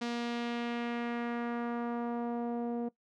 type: tone with low-pass filter sweep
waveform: sawtooth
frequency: 237.3 Hz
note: A#3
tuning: 31 cents sharp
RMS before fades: -35 dBFS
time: 0.01-2.89 s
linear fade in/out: 10 ms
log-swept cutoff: 4900 to 560 Hz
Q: 1.3
effects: noise-tail reverb RT60 0.1 s tail -19 dB re dry